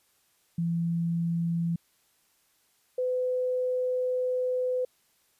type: tone pair in turn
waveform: sine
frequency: 168.5 / 504.9 Hz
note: E3 / B4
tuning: +38 / +38 cents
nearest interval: octave + perfect fifth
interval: 1900 cents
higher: second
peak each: -25 dBFS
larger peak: neither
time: 0.58-1.76 / 2.98-4.85 s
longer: second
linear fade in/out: 5 ms
effects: white hiss -68 dBFS RMS until 5.39 s + resampled to 32000 Hz